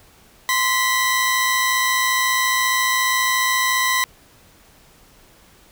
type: tone pair together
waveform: sawtooth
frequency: 1037 / 1959.5 Hz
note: C6 / B6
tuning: -16 / -14 cents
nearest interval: major seventh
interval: 1102 cents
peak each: -16 dBFS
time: 0.49-4.04 s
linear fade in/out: 0 ms
effects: pink hiss -51 dBFS RMS until 5.71 s